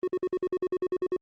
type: tone bursts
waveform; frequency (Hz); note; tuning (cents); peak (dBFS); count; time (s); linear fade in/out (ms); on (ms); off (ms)
triangle; 366.4; F#4; -17; -22; 12; 0.03-1.165; 2; 46; 53
effects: Opus 32 kbps